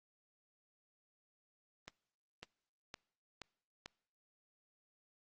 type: accelerating click train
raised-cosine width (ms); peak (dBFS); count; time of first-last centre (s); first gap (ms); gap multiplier
0.2; -28; 5; 1.88-3.86; 550; 0.93
effects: noise-tail reverb RT60 0.7 s tail -25 dB re dry + Opus 24 kbps